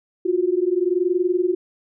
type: tone pair together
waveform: sine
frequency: 349.2 / 370 Hz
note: F4 / F#4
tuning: 0 / 0 cents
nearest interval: minor second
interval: 100 cents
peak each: -20 dBFS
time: 0.25-1.55 s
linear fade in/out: 10 ms
effects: none